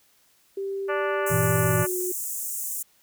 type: tone with pitch glide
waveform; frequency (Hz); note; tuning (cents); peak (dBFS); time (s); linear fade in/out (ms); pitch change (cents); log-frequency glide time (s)
sine; 392 to 363.6; G4 to F#4; 0 to -30; -27; 0.57-2.12; 5; -130; 1.54-1.93
type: harmonic tone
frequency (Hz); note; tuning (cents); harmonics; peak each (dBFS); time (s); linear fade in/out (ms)
292.7; D4; -6; 2 / 3 / 4 / 5 / 6 / 7 / 8 / 9 / 10; -28 / -35 / -31 / -32 / -35 / -42 / -42 / -45 / -47; 0.88-1.87; 20
type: high-pass noise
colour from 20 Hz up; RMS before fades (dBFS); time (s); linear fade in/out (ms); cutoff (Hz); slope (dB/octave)
pink; -31; 1.26-2.83; 10; 6800; 48
type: chord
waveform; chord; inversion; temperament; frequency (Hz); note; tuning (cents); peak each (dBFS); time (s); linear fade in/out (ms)
triangle; E diminished; first; just; 98.89 / 118.67 / 164.81; G2 / Bb2 / E3; +16 / +31 / 0; -27 / -23 / -24; 1.3-1.85; 20
effects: white hiss -62 dBFS RMS until 3.02 s